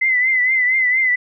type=tone with vibrato; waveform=sine; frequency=2034 Hz; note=C7; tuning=50 cents flat; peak=-13 dBFS; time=0.01-1.16 s; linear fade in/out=10 ms; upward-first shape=triangle; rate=4.3 Hz; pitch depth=70 cents each way; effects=none